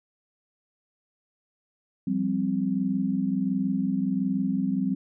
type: chord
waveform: sine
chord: F suspended second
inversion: none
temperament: equal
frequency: 174.61 / 196 / 261.6 Hz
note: F3 / G3 / C4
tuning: 0 / 0 / 0 cents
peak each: -31 / -26 / -27 dBFS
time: 2.07-4.95 s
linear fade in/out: 5 ms
effects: none